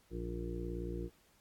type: harmonic tone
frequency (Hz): 58.27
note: A#1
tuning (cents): 0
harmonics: 1 / 2 / 3 / 5 / 6 / 7 / 8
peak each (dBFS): -41 / -48 / -45 / -48 / -43 / -54 / -48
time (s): 0.1-1.1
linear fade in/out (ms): 50
effects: pink hiss -69 dBFS RMS until 1.4 s + AAC 64 kbps